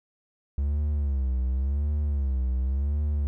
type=tone with vibrato; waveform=triangle; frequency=68.6 Hz; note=C#2; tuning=17 cents flat; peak=-21 dBFS; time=0.58-3.27 s; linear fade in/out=0 ms; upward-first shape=sine; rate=0.91 Hz; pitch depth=140 cents each way; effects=none